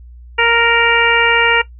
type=harmonic tone; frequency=466.2 Hz; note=A#4; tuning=in tune; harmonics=1 / 2 / 3 / 4 / 5 / 6; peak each=-17 / -17 / -17 / -17 / -17 / -17 dBFS; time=0.38-1.62 s; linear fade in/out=10 ms; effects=noise-tail reverb RT60 0.1 s tail -17 dB re dry + added 60 Hz sine -34 dBFS peak until 1.79 s